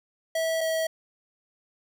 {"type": "tone pair in turn", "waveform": "square", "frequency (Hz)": [650, 644.8], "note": ["E5", "E5"], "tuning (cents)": [-24, -38], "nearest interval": "unison", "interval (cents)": 14, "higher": "first", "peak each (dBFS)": -25, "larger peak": "neither", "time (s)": [[0.35, 0.61], [0.61, 0.87]], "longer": "neither", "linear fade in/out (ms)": 5, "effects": []}